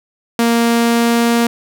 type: tone with pitch glide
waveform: sawtooth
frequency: 233.1 to 234.5 Hz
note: A#3 to A#3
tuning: 0 to +11 cents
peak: -7 dBFS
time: 0.39-1.47 s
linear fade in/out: 2 ms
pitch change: +11 cents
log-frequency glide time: 0.52-1.36 s
effects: none